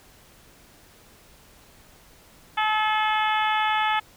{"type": "harmonic tone", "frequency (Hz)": 430.6, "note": "A4", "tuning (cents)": -37, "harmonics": [2, 3, 4, 5, 6, 7, 8], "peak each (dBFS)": [-23, -27, -29, -31, -33, -34, -35], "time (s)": [2.57, 4], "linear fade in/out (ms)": 10, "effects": ["pink hiss -53 dBFS RMS until 4.16 s"]}